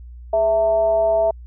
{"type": "tone with frequency modulation", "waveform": "sine", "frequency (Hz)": 659.3, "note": "E5", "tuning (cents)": 0, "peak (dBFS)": -14, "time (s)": [0.33, 1.31], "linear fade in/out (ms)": 5, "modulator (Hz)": 243, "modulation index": 0.42, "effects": ["added 60 Hz sine -35 dBFS peak until 1.46 s"]}